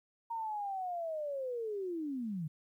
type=linear sweep; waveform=sine; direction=down; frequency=932.3 to 146 Hz; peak=-35 dBFS; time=0.3-2.48 s; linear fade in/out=10 ms; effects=12-bit